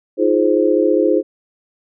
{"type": "chord", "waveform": "sine", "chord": "F minor seventh", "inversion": "third", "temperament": "just", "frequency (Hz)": [314.3, 349.2, 419.1, 523.8], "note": ["Eb4", "F4", "Ab4", "C5"], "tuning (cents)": [18, 0, 16, 2], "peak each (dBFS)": -17, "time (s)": [0.17, 1.23], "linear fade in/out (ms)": 50, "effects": []}